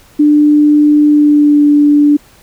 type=tone with pitch glide; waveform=sine; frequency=297 to 292.6 Hz; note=D4 to D4; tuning=+20 to -6 cents; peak=-4 dBFS; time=0.19-2.17 s; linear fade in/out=10 ms; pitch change=-26 cents; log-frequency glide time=1.06-1.65 s; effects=pink hiss -44 dBFS RMS until 2.42 s